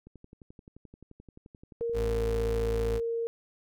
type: click train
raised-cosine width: 3 ms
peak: -36 dBFS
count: 24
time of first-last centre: 0.07-2.07 s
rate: 11.5 Hz
type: tone with pitch glide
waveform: sine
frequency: 466.2 to 461.9 Hz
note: A#4 to A#4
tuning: 0 to -16 cents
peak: -28 dBFS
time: 1.81-3.27 s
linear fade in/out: 0 ms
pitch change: -16 cents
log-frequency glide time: 1.99-2.27 s
type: tone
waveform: 35% pulse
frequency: 55.6 Hz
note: A1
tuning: 19 cents sharp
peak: -28 dBFS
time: 1.93-3.01 s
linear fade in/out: 50 ms
effects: none